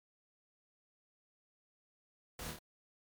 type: noise with echo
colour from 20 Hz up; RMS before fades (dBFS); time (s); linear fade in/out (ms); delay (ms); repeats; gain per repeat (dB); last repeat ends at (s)
pink; -45; 2.39-2.51; 2; 26; 3; -3; 2.588
effects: MP3 96 kbps